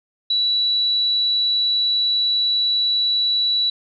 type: tone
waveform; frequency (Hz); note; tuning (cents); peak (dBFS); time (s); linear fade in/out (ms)
sine; 3935; B7; -7; -16; 0.3-3.7; 5
effects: none